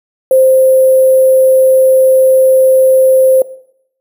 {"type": "tone with sample-and-hold", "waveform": "sine", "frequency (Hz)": 523.3, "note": "C5", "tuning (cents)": 0, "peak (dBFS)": -4, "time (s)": [0.31, 3.42], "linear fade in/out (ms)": 2, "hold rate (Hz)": 11025, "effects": ["noise-tail reverb RT60 0.7 s tail -18 dB re dry"]}